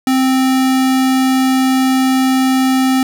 square tone, 261.6 Hz, C4, in tune, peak -11 dBFS, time 0.07-3.03 s, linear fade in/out 2 ms, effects none

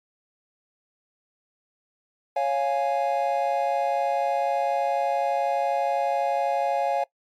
triangle chord, Db major, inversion none, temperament equal, 554.4 / 698.5 / 830.6 Hz, Db5 / F5 / Ab5, 0 / 0 / 0 cents, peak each -24 dBFS, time 2.36-7.04 s, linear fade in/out 5 ms, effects noise-tail reverb RT60 0.1 s tail -21 dB re dry + MP3 96 kbps

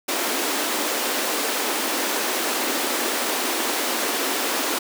pink high-pass noise, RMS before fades -24 dBFS, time 0.08-4.79 s, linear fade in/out 10 ms, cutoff 250 Hz, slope 48 dB/octave, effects none

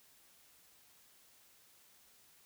silence, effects white hiss -65 dBFS RMS until 2.45 s

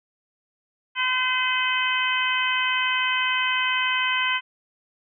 harmonic tone, 511 Hz, C5, 41 cents flat, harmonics 2 / 3 / 4 / 5 / 6, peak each -27 / -27 / -27 / -27 / -27 dBFS, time 0.95-4.41 s, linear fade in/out 50 ms, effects none

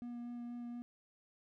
triangle tone with vibrato, 239.8 Hz, A#3, 49 cents sharp, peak -40 dBFS, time 0.02-0.82 s, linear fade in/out 0 ms, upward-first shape sine, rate 4.2 Hz, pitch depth 10 cents each way, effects none

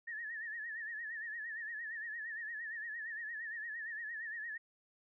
sine tone with vibrato, 1795 Hz, A6, 34 cents sharp, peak -40 dBFS, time 0.07-4.58 s, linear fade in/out 10 ms, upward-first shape sine, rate 8.7 Hz, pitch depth 95 cents each way, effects none

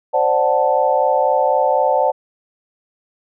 sine chord, D dominant seventh, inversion third, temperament equal, 523.3 / 587.3 / 740 / 880 Hz, C5 / D5 / F#5 / A5, 0 / 0 / 0 / 0 cents, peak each -18 / -18 / -19 / -18 dBFS, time 0.13-2.12 s, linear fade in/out 20 ms, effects none

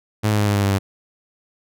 sawtooth tone with pitch steps, 107 / 105.41 / 103.83 / 102.29 / 100.76 / 99.26 / 97.78 Hz, A2 / G#2 / G#2 / G#2 / G2 / G2 / G2, -48 / +26 / 0 / -26 / +48 / +22 / -4 cents, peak -12 dBFS, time 0.23-0.79 s, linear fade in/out 20 ms, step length 80 ms, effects none

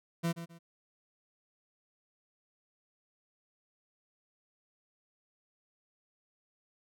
40% pulse tone with echo, 168.2 Hz, E3, 35 cents sharp, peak -28 dBFS, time 0.23-0.33 s, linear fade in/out 20 ms, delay 130 ms, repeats 2, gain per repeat -11 dB, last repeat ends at 0.59 s, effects none

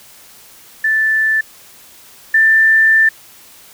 sine tone pair in turn, 1760 / 1777.4 Hz, A6 / A6, 0 / +17 cents, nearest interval unison, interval 17 cents, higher second, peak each -11 / -7 dBFS, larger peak second, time 0.84-1.41 / 2.34-3.09 s, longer second, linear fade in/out 5 ms, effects white hiss -42 dBFS RMS until 3.73 s

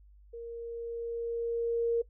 sine tone with level ramp, 466.2 Hz, A#4, in tune, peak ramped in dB -39 to -24 dBFS, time 0.33-2.02 s, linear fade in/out 10 ms, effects noise-tail reverb RT60 0.1 s tail -20 dB re dry + added 50 Hz sine -54 dBFS peak until 2.09 s

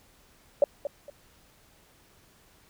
sine tone with echo, 572 Hz, D5, 46 cents flat, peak -15 dBFS, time 0.62-0.64 s, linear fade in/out 2 ms, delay 230 ms, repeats 2, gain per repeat -12 dB, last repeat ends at 1.1 s, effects pink hiss -60 dBFS RMS until 2.69 s

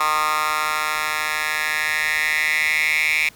10% pulse tone with high-pass filter sweep, 153.4 Hz, D#3, 24 cents flat, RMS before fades -21 dBFS, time 0-3.29 s, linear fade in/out 5 ms, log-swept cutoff 1200 to 2300 Hz, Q 6, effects pink hiss -48 dBFS RMS until 3.35 s

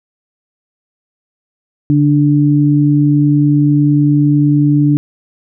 sine tone pair together, 144.58 / 293.7 Hz, D3 / D4, -27 / 0 cents, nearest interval octave, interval 1227 cents, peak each -10 dBFS, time 1.9-4.97 s, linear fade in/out 0 ms, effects none

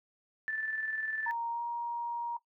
sine tone with tremolo, 1760 Hz, A6, in tune, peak -31 dBFS, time 0.48-1.31 s, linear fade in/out 0 ms, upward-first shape square, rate 20 Hz, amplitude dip 40%
sine tone with pitch glide, 932.3 to 943.7 Hz, A#5 to A#5, 0 to +21 cents, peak -32 dBFS, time 1.26-2.37 s, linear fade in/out 5 ms, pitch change +21 cents, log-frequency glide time 1.5-1.62 s
effects noise-tail reverb RT60 0.1 s tail -17 dB re dry

